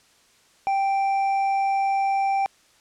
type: tone with hard clipping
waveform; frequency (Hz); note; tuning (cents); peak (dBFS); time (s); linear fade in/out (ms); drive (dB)
triangle; 784; G5; 0; -21; 0.67-2.46; 0; 8
effects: white hiss -58 dBFS RMS until 2.8 s + low-pass 8000 Hz 12 dB/octave